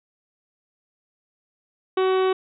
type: harmonic tone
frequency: 376.4 Hz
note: F#4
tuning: 30 cents sharp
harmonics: 1 / 2 / 3 / 4 / 5 / 6 / 7 / 8 / 9 / 10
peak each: -18 / -29 / -28 / -36 / -41 / -40 / -41 / -39 / -44 / -41 dBFS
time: 1.97-2.33 s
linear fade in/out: 5 ms
effects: none